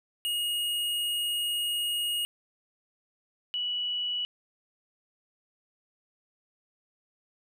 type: tone pair in turn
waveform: square / sine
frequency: 2872 / 2943 Hz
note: F7 / F#7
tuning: +48 / -10 cents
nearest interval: unison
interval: 42 cents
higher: second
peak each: -28 dBFS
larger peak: neither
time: 0.25-2.25 / 3.54-4.25 s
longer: first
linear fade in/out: 0 ms
effects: none